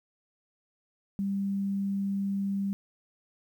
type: tone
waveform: sine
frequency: 197.5 Hz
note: G3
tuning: 13 cents sharp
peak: -27 dBFS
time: 1.19-2.73 s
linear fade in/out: 0 ms
effects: 10-bit